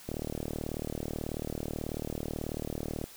click train, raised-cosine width 2 ms, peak -21 dBFS, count 114, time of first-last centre 0.09-3.04 s, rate 38.3 Hz, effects white hiss -51 dBFS RMS until 3.16 s

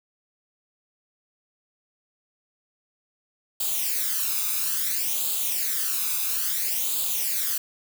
blue noise with flanger, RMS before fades -26 dBFS, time 3.6-7.58 s, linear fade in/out 5 ms, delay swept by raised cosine 0.26 to 0.81 ms, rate 0.59 Hz, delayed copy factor +0.7, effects none

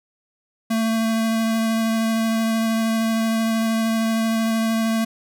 square tone with vibrato, 224.4 Hz, A3, 34 cents sharp, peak -19 dBFS, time 0.7-5.05 s, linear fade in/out 10 ms, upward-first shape sine, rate 13 Hz, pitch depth 10 cents each way, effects none

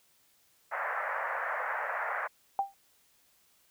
white band-pass noise, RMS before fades -34 dBFS, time 0.71-2.28 s, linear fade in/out 20 ms, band 550 to 1900 Hz, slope 48 dB/octave
sine tone with exponential decay, 790 Hz, G5, 13 cents sharp, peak -22 dBFS, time 2.59-2.74 s, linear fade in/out 1 ms, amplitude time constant 31 ms
effects white hiss -67 dBFS RMS until 3.7 s

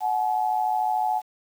sine tone pair together, 740 / 853.5 Hz, F#5 / G#5, 0 / +47 cents, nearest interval major second, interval 247 cents, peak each -24 dBFS, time 0-1.22 s, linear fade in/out 50 ms, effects 8-bit

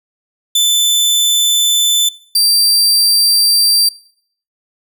sawtooth tone pair in turn, 3520 / 4699 Hz, A7 / D8, 0 / 0 cents, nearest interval perfect fourth, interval 500 cents, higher second, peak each -6 dBFS, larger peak neither, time 0.55-2.09 / 2.35-3.89 s, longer neither, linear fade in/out 5 ms, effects noise-tail reverb RT60 0.6 s tail -21 dB re dry

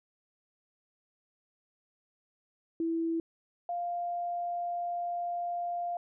sine tone pair in turn, 329.6 / 698.4 Hz, E4 / F5, 0 / 0 cents, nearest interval octave + minor second, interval 1300 cents, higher second, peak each -28 / -31 dBFS, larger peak first, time 2.8-3.2 / 3.69-5.97 s, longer second, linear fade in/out 2 ms, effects none

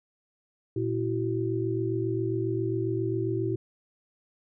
sine tone cluster, 117.1 / 332.2 / 379.6 Hz, A#2 / E4 / F#4, +8 / +13 / +44 cents, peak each -30 dBFS, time 0.76-3.56 s, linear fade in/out 5 ms, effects none

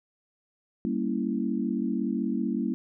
sine chord, G diminished seventh, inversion none, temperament equal with one note detuned, 196 / 231.9 / 277.2 / 329.6 Hz, G3 / Bb3 / Db4 / Fb4, 0 / -9 / 0 / 0 cents, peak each -31 / -29 / -32 / -33 dBFS, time 0.85-2.74 s, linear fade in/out 0 ms, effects none

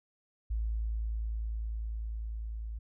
sine tone with level ramp, 55 Hz, A1, in tune, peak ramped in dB -29 to -36 dBFS, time 0.5-2.79 s, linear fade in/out 10 ms, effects none

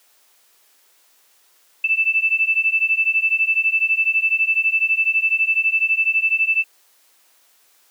sine beating tone pair, 2637 / 2649 Hz, E7 / E7, 0 / +8 cents, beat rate 12 Hz, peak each -19 / -18 dBFS, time 1.84-6.64 s, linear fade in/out 5 ms, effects white hiss -57 dBFS RMS until 7.9 s + high-pass 400 Hz 12 dB/octave

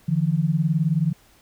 sine beating tone pair, 150 / 169 Hz, D3 / E3, +37 / +43 cents, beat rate 19 Hz, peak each -21 dBFS, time 0.08-1.13 s, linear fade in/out 10 ms, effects pink hiss -56 dBFS RMS until 1.41 s

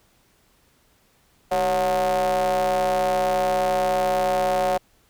square ring-modulated tone, 87.31 Hz, F2, in tune, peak -17 dBFS, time 1.51-4.78 s, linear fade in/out 10 ms, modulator 644 Hz, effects pink hiss -61 dBFS RMS until 5.09 s

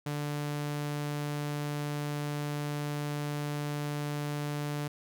sawtooth tone, 146.83 Hz, D3, in tune, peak -28 dBFS, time 0.06-4.88 s, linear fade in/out 5 ms, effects none

